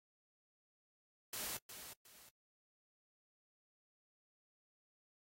white noise with echo, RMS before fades -43 dBFS, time 1.33-1.57 s, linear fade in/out 2 ms, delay 360 ms, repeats 2, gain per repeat -9 dB, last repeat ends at 2.29 s, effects noise-tail reverb RT60 0.1 s tail -23 dB re dry + AAC 48 kbps

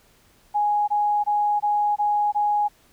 sine tone bursts, 830.6 Hz, G#5, in tune, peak -18 dBFS, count 6, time 0.54-2.685 s, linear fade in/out 20 ms, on 340 ms, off 21 ms, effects pink hiss -58 dBFS RMS until 2.92 s

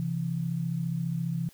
sine tone pair together, 133.4 / 168.07 Hz, C3 / E3, +34 / +34 cents, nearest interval major third, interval 400 cents, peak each -32 / -29 dBFS, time 0-1.49 s, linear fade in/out 0 ms, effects white hiss -58 dBFS RMS until 1.53 s

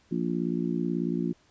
harmonic tone, 58.27 Hz, A#1, in tune, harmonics 3 / 4 / 5 / 6, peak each -30 / -31 / -32 / -33 dBFS, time 0.11-1.33 s, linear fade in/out 10 ms, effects pink hiss -63 dBFS RMS until 1.5 s + resampled to 16000 Hz

